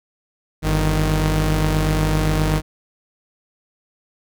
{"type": "tone pair together", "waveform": "sawtooth", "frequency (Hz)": [49.25, 155.56], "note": ["G1", "D#3"], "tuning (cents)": [9, 0], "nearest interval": "octave + minor sixth", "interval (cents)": 1991, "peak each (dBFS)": -15, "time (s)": [0.62, 2.62], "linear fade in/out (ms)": 50, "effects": []}